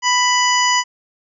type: harmonic tone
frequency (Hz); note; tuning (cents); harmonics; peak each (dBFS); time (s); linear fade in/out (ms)
990; B5; +4; 1 / 2 / 3 / 5 / 6 / 7; -16 / -19 / -21 / -23 / -24 / -24; 0.02-0.84; 50
effects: none